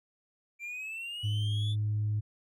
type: exponential sweep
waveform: triangle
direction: up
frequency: 2349 to 3520 Hz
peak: -35 dBFS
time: 0.59-1.76 s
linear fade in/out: 50 ms
type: tone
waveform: sine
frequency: 105.7 Hz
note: G#2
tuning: 31 cents sharp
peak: -26 dBFS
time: 1.23-2.21 s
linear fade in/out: 20 ms
effects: tanh soft clip ceiling -24 dBFS